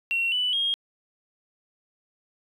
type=tone with pitch steps; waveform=triangle; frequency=2732 / 2979 / 3249 Hz; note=F7 / F#7 / G#7; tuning=-39 / +11 / -39 cents; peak=-19 dBFS; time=0.11-0.74 s; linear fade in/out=0 ms; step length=210 ms; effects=tanh soft clip ceiling -20 dBFS + resampled to 32000 Hz